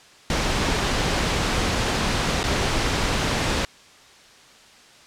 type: noise with dropouts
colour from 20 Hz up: pink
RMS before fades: -22 dBFS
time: 0.3-3.65 s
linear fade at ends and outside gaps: 1 ms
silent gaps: 2.431-2.439 s
effects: white hiss -49 dBFS RMS until 5.06 s + low-pass 6000 Hz 12 dB/octave